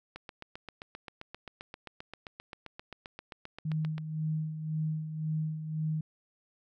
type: click train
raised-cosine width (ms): 0.3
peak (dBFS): -26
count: 30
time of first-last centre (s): 0.16-3.981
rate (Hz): 7.59
type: tone with tremolo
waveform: sine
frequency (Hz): 156.2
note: D#3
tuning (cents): +7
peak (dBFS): -28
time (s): 3.65-6.01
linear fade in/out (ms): 5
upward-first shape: sine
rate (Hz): 1.9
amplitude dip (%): 60
effects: none